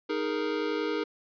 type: chord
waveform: square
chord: D# suspended fourth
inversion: none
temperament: equal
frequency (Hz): 311.1 / 415.3 / 466.2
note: D#4 / G#4 / A#4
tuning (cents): 0 / 0 / 0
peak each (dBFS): -33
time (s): 0.09-1.04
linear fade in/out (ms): 10
effects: resampled to 11025 Hz